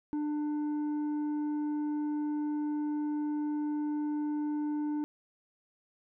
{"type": "tone with tanh clipping", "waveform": "triangle", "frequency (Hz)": 298, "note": "D4", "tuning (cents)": 25, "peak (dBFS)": -31, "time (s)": [0.13, 5.04], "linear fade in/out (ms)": 0, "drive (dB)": 10, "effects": []}